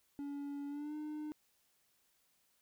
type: tone with pitch glide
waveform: triangle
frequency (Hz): 284.3 to 303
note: C#4 to D#4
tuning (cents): +44 to -46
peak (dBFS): -38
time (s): 0.19-1.32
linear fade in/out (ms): 0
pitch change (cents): +110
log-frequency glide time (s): 0.68-0.95
effects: white hiss -75 dBFS RMS until 2.61 s